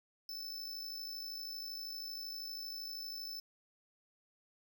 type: tone with amplitude modulation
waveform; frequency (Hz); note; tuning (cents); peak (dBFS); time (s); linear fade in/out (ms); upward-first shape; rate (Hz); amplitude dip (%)
square; 5274; E8; 0; -40; 0.29-3.4; 2; sine; 52.7; 45
effects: none